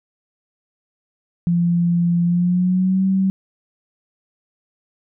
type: tone with pitch glide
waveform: sine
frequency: 172.3 to 191.18 Hz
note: F3 to G3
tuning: -23 to -43 cents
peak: -14 dBFS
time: 1.47-3.3 s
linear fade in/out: 0 ms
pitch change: +180 cents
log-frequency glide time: 2.24-3.05 s
effects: none